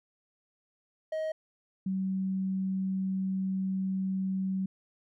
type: tone pair in turn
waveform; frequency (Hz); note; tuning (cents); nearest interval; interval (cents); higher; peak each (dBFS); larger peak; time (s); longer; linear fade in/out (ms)
triangle / sine; 630 / 190.19; D#5 / F#3; +21 / +48; octave + major sixth; 2073; first; -28; neither; 1.12-1.32 / 1.86-4.66; second; 5
effects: none